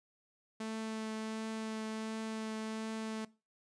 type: tone with vibrato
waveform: sawtooth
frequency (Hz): 220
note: A3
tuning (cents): 0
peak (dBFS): -34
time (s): 0.6-3.25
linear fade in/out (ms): 5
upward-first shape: triangle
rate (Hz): 1.4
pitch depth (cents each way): 11
effects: noise-tail reverb RT60 0.3 s tail -20 dB re dry + resampled to 22050 Hz